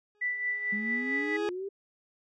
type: tone with exponential growth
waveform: 40% pulse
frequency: 416.5 Hz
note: G#4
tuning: 5 cents sharp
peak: -27 dBFS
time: 0.15-1.49 s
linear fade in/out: 0 ms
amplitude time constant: 290 ms
type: tone with tremolo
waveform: sine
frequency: 1975.5 Hz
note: B6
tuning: in tune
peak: -26 dBFS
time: 0.21-1.37 s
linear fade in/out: 10 ms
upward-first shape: triangle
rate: 4.5 Hz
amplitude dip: 60%
type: exponential sweep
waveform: sine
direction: up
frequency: 202 to 403 Hz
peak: -33 dBFS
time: 0.72-1.69 s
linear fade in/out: 10 ms
effects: low-pass 4000 Hz 12 dB/octave